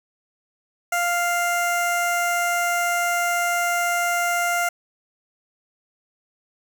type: tone with notch filter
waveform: 15% pulse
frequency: 698 Hz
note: F5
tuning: 1 cent flat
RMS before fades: -22 dBFS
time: 0.92-4.69 s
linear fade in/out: 5 ms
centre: 3400 Hz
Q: 1.5
effects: none